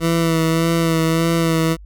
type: tone with vibrato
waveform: 20% pulse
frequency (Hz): 164.3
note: E3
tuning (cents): -5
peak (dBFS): -10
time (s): 0-1.77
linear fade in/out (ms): 50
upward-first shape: sine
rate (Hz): 1.7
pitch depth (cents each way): 27
effects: added 50 Hz sine -36 dBFS peak until 1.85 s